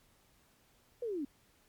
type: linear sweep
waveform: sine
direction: down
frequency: 500 to 261.6 Hz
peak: -34 dBFS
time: 1.02-1.25 s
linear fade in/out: 5 ms
effects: pink hiss -68 dBFS RMS until 1.68 s + MP3 96 kbps